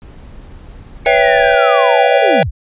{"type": "noise", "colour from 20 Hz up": "brown", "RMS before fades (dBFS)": -34, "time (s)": [0.02, 1.55], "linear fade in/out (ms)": 0}
{"type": "linear sweep", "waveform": "sine", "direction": "down", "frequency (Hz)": [2217, 35.76], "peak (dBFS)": -16, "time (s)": [1.05, 2.51], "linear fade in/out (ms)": 20}
{"type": "chord", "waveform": "square", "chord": "C# half-diminished seventh", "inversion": "third", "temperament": "equal with one note detuned", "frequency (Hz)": [493.9, 559.5, 659.3, 784], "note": ["B4", "C#5", "E5", "G5"], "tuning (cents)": [0, 16, 0, 0], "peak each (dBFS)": -15, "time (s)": [1.06, 2.43], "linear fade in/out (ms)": 2}
{"effects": ["resampled to 8000 Hz"]}